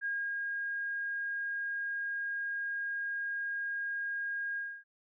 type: tone with ADSR envelope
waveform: sine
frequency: 1626 Hz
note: G#6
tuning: 37 cents flat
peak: -31 dBFS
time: 0.01-4.84 s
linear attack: 41 ms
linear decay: 270 ms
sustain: -2 dB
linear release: 270 ms
effects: none